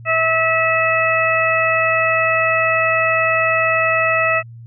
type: harmonic tone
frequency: 649 Hz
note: E5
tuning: 27 cents flat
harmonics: 1 / 2 / 3 / 4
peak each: -19 / -19 / -19 / -19 dBFS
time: 0.05-4.43 s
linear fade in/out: 50 ms
effects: added 116 Hz sine -34 dBFS peak until 4.66 s